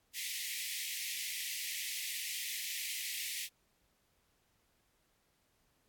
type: high-pass noise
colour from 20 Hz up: pink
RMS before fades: -40 dBFS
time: 0.13-3.49 s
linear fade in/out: 50 ms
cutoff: 1900 Hz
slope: 96 dB/octave
effects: pink hiss -75 dBFS RMS until 5.88 s + AAC 64 kbps